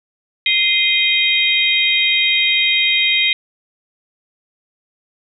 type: tone cluster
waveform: sine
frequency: 2084 / 2473 / 3171 / 3760 Hz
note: C7 / D#7 / G7 / A#7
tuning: -7 / -11 / +19 / +14 cents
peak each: -18 dBFS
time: 0.46-3.33 s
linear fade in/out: 2 ms
effects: none